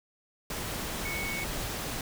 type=tone in noise; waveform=sine; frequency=2217 Hz; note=C#7; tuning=in tune; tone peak=-34 dBFS; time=1.05-1.44 s; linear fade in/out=2 ms; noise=pink; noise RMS=-35 dBFS; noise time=0.5-2.01 s; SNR=-2 dB; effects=none